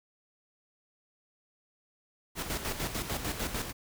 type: noise with tremolo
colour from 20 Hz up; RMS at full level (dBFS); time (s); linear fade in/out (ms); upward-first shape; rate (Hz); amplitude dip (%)
pink; -33; 2.35-3.73; 50; square; 6.7; 55
effects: none